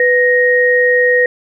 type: tone pair together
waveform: sine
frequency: 495.3 / 1870 Hz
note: B4 / A#6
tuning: +5 / +5 cents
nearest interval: octave + major seventh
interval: 2300 cents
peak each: -11 dBFS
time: 0-1.26 s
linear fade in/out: 2 ms
effects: none

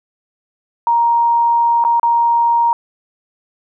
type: tone with dropouts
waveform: sine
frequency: 937 Hz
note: A#5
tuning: 9 cents sharp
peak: -10 dBFS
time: 0.87-2.73 s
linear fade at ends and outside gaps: 1 ms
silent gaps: 1.84-1.849 / 1.997-2.031 s
effects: none

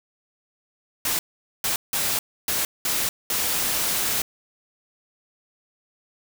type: noise bursts at uneven times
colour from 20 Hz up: white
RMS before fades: -24 dBFS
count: 6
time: 1.05-1.19 / 1.64-1.76 / 1.93-2.19 / 2.48-2.65 / 2.85-3.09 / 3.3-4.22 s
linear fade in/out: 2 ms
effects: none

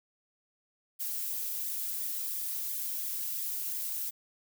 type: noise with flanger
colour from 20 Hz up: violet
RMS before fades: -35 dBFS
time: 0.99-4.11 s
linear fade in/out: 20 ms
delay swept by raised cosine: 0.7 to 4.4 ms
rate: 2.9 Hz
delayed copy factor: -0.8
effects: none

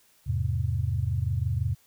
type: chord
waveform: sine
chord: E augmented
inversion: none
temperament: just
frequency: 82.41 / 103.01 / 128.76 Hz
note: E2 / G#2 / B#2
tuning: 0 / -14 / -27 cents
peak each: -29 / -28 / -29 dBFS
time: 0.26-1.75 s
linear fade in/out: 20 ms
effects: white hiss -62 dBFS RMS until 1.86 s

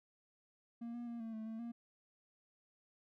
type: tone with pitch steps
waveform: triangle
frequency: 233.8 / 239 / 234.8 / 225.3 / 219.4 / 223.1 / 234.7 Hz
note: A#3 / A#3 / A#3 / A3 / A3 / A3 / A#3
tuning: +5 / +43 / +13 / +41 / -5 / +24 / +12 cents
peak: -40 dBFS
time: 0.81-1.72 s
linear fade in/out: 10 ms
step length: 130 ms
effects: none

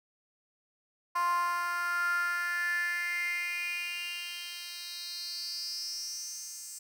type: tone with high-pass filter sweep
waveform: 10% pulse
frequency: 349.2 Hz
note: F4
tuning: in tune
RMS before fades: -34 dBFS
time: 1.15-6.79 s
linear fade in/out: 10 ms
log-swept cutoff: 990 to 7300 Hz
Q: 7.3
effects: none

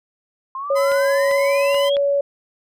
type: exponential sweep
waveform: sine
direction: up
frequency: 1046.5 to 3377 Hz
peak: -25 dBFS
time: 0.55-1.96 s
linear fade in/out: 2 ms
type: tone with pitch glide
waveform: sine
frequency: 554.4 to 564.4 Hz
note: C#5 to C#5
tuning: 0 to +31 cents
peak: -15 dBFS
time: 0.7-2.21 s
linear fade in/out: 5 ms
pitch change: +31 cents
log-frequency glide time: 1.14-2 s
type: tone with vibrato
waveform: 30% pulse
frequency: 1014 Hz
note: B5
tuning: 45 cents sharp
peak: -21 dBFS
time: 0.75-1.9 s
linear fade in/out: 20 ms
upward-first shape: square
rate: 15 Hz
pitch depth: 9 cents each way
type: clicks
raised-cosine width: 0.3 ms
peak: -16 dBFS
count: 4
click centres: 0.918 / 1.313 / 1.745 / 1.968 s
effects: none

